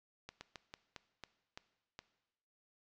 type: slowing click train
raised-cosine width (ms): 0.2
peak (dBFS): -29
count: 8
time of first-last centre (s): 0.29-1.99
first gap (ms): 120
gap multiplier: 1.23
effects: noise-tail reverb RT60 1.0 s tail -17 dB re dry + low-pass 7000 Hz 12 dB/octave